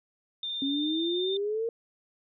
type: tone with vibrato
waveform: sine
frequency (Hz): 3606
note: A7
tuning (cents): +42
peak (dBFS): -31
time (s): 0.43-1.37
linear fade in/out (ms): 2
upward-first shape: triangle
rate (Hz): 18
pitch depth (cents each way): 15
type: exponential sweep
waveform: sine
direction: up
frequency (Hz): 269.6 to 466.2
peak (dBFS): -27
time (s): 0.62-1.69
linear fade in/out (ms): 2
effects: none